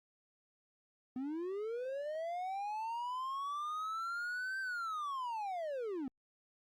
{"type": "linear two-way sweep", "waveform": "triangle", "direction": "up then down", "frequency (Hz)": [246.9, 1568, 246.9], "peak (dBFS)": -35, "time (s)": [1.16, 6.08], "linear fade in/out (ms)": 2, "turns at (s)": 4.6, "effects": ["Opus 48 kbps"]}